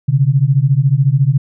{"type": "beating tone pair", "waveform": "sine", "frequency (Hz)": [130, 144], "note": ["C3", "D3"], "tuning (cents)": [-11, -34], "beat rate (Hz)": 14, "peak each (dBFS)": -12, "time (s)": [0.08, 1.38], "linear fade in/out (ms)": 10, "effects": []}